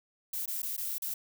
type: noise with dropouts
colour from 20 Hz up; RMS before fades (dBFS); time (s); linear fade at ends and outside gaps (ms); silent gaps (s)
violet; -35; 0.33-1.14; 5; 0.459-0.477 / 0.62-0.629 / 0.766-0.777 / 0.983-1.02
effects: none

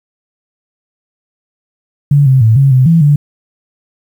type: tone with pitch steps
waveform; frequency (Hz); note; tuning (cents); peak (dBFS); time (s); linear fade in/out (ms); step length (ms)
sine; 143.2 / 131.9 / 111.2 / 137.4 / 128.9 / 165.7 / 145.8; D3 / C3 / A2 / C#3 / C3 / E3 / D3; -43 / +14 / +19 / -15 / -26 / +9 / -12; -4; 2.11-3.16; 5; 150
effects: 7-bit

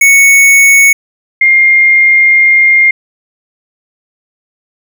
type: tone pair in turn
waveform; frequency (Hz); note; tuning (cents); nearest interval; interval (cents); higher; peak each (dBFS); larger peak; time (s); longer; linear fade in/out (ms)
square / sine; 2217 / 2118; C#7 / C7; 0 / +21; minor second; 79; first; -3; neither; 0.01-0.93 / 1.41-2.91; second; 5
effects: none

